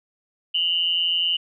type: tone pair together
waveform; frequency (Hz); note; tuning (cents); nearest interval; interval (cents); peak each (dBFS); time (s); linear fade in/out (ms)
sine; 2848 / 3020; F7 / F#7; +33 / +35; minor second; 102; -22; 0.54-1.37; 10
effects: none